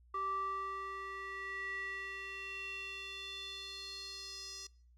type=tone with band-pass filter sweep; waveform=square; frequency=389 Hz; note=G4; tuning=13 cents flat; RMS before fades=-43 dBFS; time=0.14-4.67 s; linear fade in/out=5 ms; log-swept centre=1100 to 5500 Hz; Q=5.1; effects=noise-tail reverb RT60 0.5 s tail -23 dB re dry + added 60 Hz sine -61 dBFS peak until 4.97 s